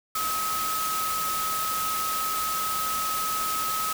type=tone in noise; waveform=sine; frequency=1278 Hz; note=D#6; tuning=46 cents sharp; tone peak=-27 dBFS; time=0.15-3.93 s; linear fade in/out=5 ms; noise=white; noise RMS=-31 dBFS; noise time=0.15-3.93 s; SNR=+1 dB; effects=none